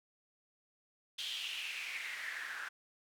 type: noise with band-pass filter sweep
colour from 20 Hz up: white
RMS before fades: -42 dBFS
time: 1.18-2.69 s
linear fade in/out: 10 ms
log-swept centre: 3400 to 1500 Hz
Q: 5.5
effects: none